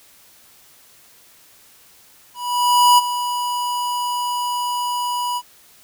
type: tone with ADSR envelope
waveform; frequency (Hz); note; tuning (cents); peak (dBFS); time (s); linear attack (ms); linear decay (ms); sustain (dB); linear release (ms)
square; 978; B5; -17; -9; 2.34-5.42; 640; 23; -12; 52
effects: white hiss -50 dBFS RMS until 5.83 s